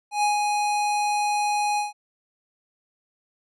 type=tone with ADSR envelope; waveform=square; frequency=830.6 Hz; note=G#5; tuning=in tune; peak=-19 dBFS; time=0.11-1.93 s; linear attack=120 ms; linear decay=140 ms; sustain=-3 dB; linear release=150 ms; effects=resampled to 24000 Hz